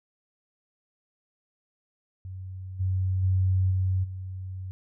sine tone with level steps, 93.6 Hz, F#2, 20 cents sharp, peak -35 / -23 / -20 / -22 / -33 dBFS, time 2.25-4.71 s, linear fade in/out 0 ms, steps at 2.79 / 3.22 / 3.7 / 4.03 s, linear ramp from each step 20 ms, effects none

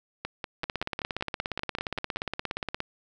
two click trains, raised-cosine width 0.3 ms, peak -14 / -16 dBFS, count 38 / 11, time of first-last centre 0.64-2.804 / 0.25-2.169 s, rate 17.1 / 5.21 Hz, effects none

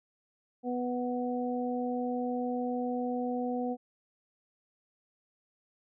harmonic tone, 246.9 Hz, B3, in tune, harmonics 1 / 2 / 3, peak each -32 / -35 / -37 dBFS, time 0.63-3.77 s, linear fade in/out 50 ms, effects none

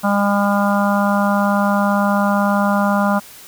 harmonic tone, 202 Hz, G#3, 48 cents flat, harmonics 1 / 3 / 4 / 5 / 6 / 7, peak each -16 / -21 / -22 / -23 / -24 / -24 dBFS, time 0.03-3.2 s, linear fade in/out 20 ms, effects white hiss -40 dBFS RMS until 3.47 s

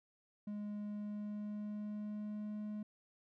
triangle tone with pitch glide, 207.7 to 210.8 Hz, G#3 to G#3, 0 to +26 cents, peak -38 dBFS, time 0.47-2.83 s, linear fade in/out 5 ms, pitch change +26 cents, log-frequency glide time 0.8-2.62 s, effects none

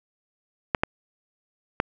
clicks, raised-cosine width 0.5 ms, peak -5 dBFS, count 3, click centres 0.748 / 0.835 / 1.801 s, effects none

